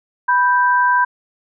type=tone pair together; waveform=sine; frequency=987.8 / 1568 Hz; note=B5 / G6; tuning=0 / 0 cents; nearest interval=minor sixth; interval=800 cents; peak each=-13 / -16 dBFS; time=0.28-1.05 s; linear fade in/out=10 ms; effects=none